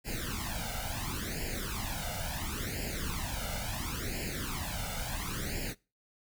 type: noise with flanger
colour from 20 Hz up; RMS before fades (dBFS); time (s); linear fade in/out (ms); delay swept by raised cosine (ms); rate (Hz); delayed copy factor
pink; -36; 0.04-5.75; 50; 0.41 to 1.41; 0.72; +0.9
effects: noise-tail reverb RT60 0.3 s tail -23 dB re dry